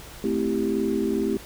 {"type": "chord", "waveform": "sine", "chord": "A minor seventh", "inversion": "none", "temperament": "equal", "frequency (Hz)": [220, 261.6, 329.6, 392], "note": ["A3", "C4", "E4", "G4"], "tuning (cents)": [0, 0, 0, 0], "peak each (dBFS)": [-27, -28, -28, -26], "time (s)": [0.24, 1.37], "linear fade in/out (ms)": 2, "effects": ["added 60 Hz sine -47 dBFS peak until 1.45 s", "pink hiss -43 dBFS RMS until 1.45 s"]}